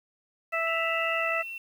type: harmonic tone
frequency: 659.3 Hz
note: E5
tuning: in tune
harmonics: 1 / 2 / 3 / 4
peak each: -31 / -31 / -31 / -31 dBFS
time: 0.52-1.43 s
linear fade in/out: 20 ms
type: tone with pitch glide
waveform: sine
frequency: 2791 to 2705 Hz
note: F7 to E7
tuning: -2 to +44 cents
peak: -35 dBFS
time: 0.67-1.58 s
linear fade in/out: 2 ms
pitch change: -54 cents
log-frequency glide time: 1.16-1.26 s
effects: 9-bit